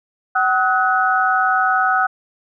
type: tone cluster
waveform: sine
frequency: 758 / 1275 / 1480 Hz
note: F#5 / D#6 / F#6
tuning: +42 / +42 / 0 cents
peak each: -18 dBFS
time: 0.35-2.07 s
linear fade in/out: 10 ms
effects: none